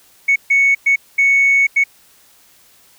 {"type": "tone bursts at uneven times", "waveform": "sine", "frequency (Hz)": 2217, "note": "C#7", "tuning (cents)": 0, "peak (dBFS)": -8, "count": 5, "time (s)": [[0.28, 0.36], [0.5, 0.75], [0.86, 0.96], [1.18, 1.67], [1.76, 1.84]], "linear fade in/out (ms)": 10, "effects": ["tanh soft clip ceiling -6 dBFS", "white hiss -50 dBFS RMS until 2.98 s"]}